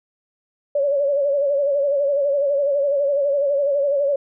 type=tone with vibrato; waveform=sine; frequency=565 Hz; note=C#5; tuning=33 cents sharp; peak=-16 dBFS; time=0.75-4.16 s; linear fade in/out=5 ms; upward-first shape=sine; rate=12 Hz; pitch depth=62 cents each way; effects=none